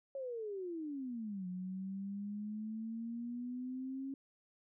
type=exponential two-way sweep; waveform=sine; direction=down then up; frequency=554.4 to 180.3 to 273.2 Hz; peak=-39 dBFS; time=0.15-4.14 s; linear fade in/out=2 ms; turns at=1.47 s; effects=none